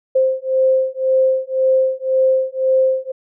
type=beating tone pair; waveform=sine; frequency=523 / 524.9 Hz; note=C5 / C5; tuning=-1 / +5 cents; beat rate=1.9 Hz; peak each=-16 dBFS; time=0.15-3.12 s; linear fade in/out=10 ms; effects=none